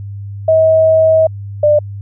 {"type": "tone pair in turn", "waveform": "sine", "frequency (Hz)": [639, 596.7], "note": ["D#5", "D5"], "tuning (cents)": [46, 27], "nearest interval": "minor second", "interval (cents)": 119, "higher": "first", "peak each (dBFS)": -6, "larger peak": "neither", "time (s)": [[0.48, 1.27], [1.63, 1.79]], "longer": "first", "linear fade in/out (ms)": 5, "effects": ["added 100 Hz sine -23 dBFS peak until 2.01 s"]}